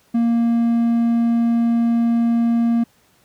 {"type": "tone", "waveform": "triangle", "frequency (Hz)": 233.1, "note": "A#3", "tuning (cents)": 0, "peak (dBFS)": -12, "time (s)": [0.14, 2.84], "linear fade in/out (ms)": 10, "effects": ["pink hiss -57 dBFS RMS until 3.24 s", "high-pass 80 Hz 12 dB/octave"]}